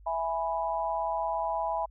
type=chord; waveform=sine; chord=E major; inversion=none; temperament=equal; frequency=659.3 / 830.6 / 987.8 Hz; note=E5 / G#5 / B5; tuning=0 / 0 / 0 cents; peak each=-32 dBFS; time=0.06-1.86 s; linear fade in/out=10 ms; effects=added 50 Hz sine -50 dBFS peak until 1.9 s